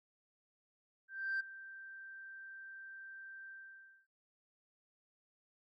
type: tone with ADSR envelope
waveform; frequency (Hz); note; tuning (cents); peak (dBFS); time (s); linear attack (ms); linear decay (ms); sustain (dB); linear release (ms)
sine; 1568; G6; 0; -31; 1.08-4.07; 320; 12; -17; 580
effects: tanh soft clip ceiling -31 dBFS